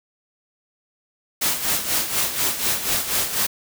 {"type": "noise with tremolo", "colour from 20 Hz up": "white", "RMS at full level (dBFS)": -20, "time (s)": [1.41, 3.47], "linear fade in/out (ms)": 10, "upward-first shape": "sine", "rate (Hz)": 4.1, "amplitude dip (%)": 65, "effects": []}